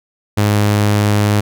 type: tone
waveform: sawtooth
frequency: 103.83 Hz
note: G#2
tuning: in tune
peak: -7 dBFS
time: 0.37-1.41 s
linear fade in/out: 10 ms
effects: none